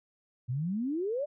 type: exponential sweep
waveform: sine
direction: up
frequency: 116.54 to 610 Hz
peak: -29 dBFS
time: 0.48-1.26 s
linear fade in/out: 20 ms
effects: none